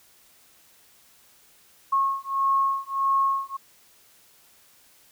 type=beating tone pair; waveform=sine; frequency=1089 / 1090.6 Hz; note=C#6 / C#6; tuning=-31 / -29 cents; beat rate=1.6 Hz; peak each=-24 dBFS; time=1.92-3.57 s; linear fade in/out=10 ms; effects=white hiss -57 dBFS RMS until 5.11 s